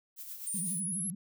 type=noise with tremolo; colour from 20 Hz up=violet; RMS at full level=-41 dBFS; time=0.16-0.81 s; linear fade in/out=50 ms; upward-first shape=triangle; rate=7.9 Hz; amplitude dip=60%
type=linear sweep; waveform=sine; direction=up; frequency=8900 to 11175 Hz; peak=-33 dBFS; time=0.47-1.1 s; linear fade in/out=0 ms
type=tone with vibrato; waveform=sine; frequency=183.2 Hz; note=F#3; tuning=17 cents flat; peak=-37 dBFS; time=0.54-1.15 s; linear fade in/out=5 ms; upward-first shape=sine; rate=12 Hz; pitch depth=200 cents each way
effects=none